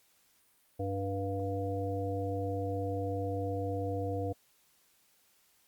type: harmonic tone with a mistuned harmonic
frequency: 97.5 Hz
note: G2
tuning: 9 cents flat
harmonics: 1 / 3 / 5 / 7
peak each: -35 / -39 / -36 / -40 dBFS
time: 0.79-4.33 s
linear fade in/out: 10 ms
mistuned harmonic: 7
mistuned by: +38 cents
effects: white hiss -68 dBFS RMS until 5.67 s + Opus 48 kbps